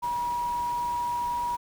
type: tone in noise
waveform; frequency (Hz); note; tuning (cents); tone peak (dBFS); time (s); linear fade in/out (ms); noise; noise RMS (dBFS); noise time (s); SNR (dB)
sine; 961; B5; -48; -26; 0.02-1.57; 20; pink; -44; 0.02-1.57; +15
effects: none